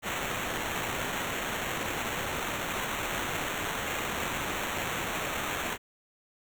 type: noise with sample-and-hold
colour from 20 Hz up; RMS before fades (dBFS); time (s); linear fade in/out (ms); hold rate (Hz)
white; -33; 0.02-5.78; 50; 4900
effects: none